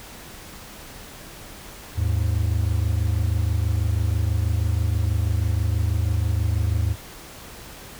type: tone pair together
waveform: triangle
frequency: 78.21 / 104.4 Hz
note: D#2 / G#2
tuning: +10 / +10 cents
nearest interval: perfect fourth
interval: 500 cents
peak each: -20 dBFS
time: 1.95-6.96 s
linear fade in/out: 50 ms
effects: pink hiss -41 dBFS RMS until 7.99 s